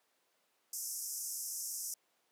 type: band-pass noise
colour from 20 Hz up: pink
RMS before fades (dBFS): -41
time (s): 0.73-1.94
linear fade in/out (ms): 2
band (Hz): 5300 to 14000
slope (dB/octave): 96
effects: pink hiss -75 dBFS RMS until 2.31 s + high-pass 400 Hz 12 dB/octave